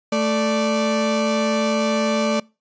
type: tone pair together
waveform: 35% pulse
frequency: 220 / 587.3 Hz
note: A3 / D5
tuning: 0 / 0 cents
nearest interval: octave + perfect fourth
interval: 1700 cents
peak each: -19 / -19 dBFS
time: 0.12-2.4 s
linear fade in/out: 5 ms
effects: noise-tail reverb RT60 0.3 s tail -25 dB re dry + resampled to 16000 Hz